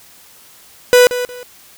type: tone with echo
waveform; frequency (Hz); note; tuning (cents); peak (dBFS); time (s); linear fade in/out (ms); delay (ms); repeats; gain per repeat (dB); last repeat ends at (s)
45% pulse; 493.9; B4; 0; -5; 0.93-1.07; 0; 180; 2; -12; 1.43
effects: white hiss -44 dBFS RMS until 1.77 s

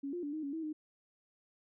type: tone with pitch steps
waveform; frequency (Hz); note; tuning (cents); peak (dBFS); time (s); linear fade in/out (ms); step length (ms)
sine; 278.4 / 351.5 / 289.9 / 311.6 / 280.6 / 322.9 / 307.1; C#4 / F4 / D4 / D#4 / C#4 / E4 / D#4; +8 / +11 / -22 / +3 / +21 / -36 / -23; -36; 0.03-0.73; 10; 100
effects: none

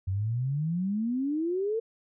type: exponential sweep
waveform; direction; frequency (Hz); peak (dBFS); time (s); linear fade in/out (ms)
sine; up; 91.4 to 461.8; -26; 0.07-1.8; 10
effects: none

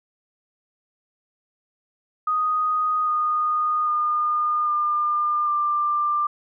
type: tone with pitch steps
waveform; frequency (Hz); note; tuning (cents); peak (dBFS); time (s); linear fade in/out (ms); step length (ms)
sine; 1244 / 1229.7 / 1215.6 / 1201.6 / 1187.8; D#6 / D#6 / D#6 / D6 / D6; -1 / -21 / -41 / +39 / +19; -19; 2.27-6.27; 5; 800
effects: none

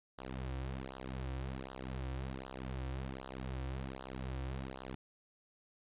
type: tone with flanger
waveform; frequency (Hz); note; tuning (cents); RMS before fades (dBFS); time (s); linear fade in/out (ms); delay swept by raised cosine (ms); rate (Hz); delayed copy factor
sawtooth; 65.41; C2; 0; -42; 0.18-4.95; 5; 0.42 to 4.82; 1.3; -0.9
effects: resampled to 8000 Hz

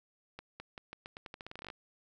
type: accelerating click train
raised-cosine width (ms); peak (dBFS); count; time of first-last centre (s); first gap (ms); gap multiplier
0.3; -28; 18; 0.39-1.702; 210; 0.85
effects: none

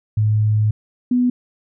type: tone pair in turn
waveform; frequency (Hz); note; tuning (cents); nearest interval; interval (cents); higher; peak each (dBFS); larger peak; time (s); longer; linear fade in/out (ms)
sine; 107.1 / 247.3; A2 / B3; -46 / +3; octave + major second; 1449; second; -13; neither; 0.17-0.71 / 1.11-1.3; first; 5
effects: none

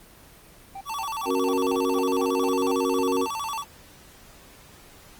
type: tone bursts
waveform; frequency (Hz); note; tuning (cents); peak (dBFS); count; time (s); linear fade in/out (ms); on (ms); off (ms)
triangle; 784; G5; 0; -32; 9; 0.75-2.73; 5; 60; 180
type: tone with vibrato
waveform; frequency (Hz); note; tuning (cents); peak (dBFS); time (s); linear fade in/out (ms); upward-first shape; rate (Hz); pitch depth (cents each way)
square; 1009; B5; +37; -29; 0.85-3.65; 50; square; 11; 210
type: chord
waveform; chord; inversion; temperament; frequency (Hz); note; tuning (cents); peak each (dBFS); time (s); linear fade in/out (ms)
sine; F# major; second; equal with one note detuned; 271.9 / 370 / 466.2; C#4 / F#4 / A#4; -33 / 0 / 0; -26; 1.25-3.28; 50
effects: pink hiss -50 dBFS RMS until 5.19 s + Opus 24 kbps

